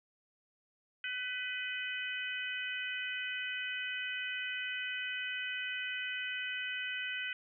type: harmonic tone with a mistuned harmonic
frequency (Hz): 503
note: B4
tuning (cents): +32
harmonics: 3 / 4 / 5 / 6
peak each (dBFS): -40 / -42 / -41 / -42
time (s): 1.04-7.33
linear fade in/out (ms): 2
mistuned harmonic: 4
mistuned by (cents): -24
effects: none